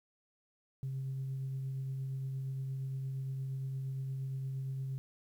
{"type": "tone with tremolo", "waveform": "sine", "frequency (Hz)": 133.7, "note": "C3", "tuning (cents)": 38, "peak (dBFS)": -33, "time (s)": [0.83, 4.98], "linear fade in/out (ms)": 0, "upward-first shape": "triangle", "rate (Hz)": 8.6, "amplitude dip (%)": 25, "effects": ["tanh soft clip ceiling -32 dBFS", "11-bit"]}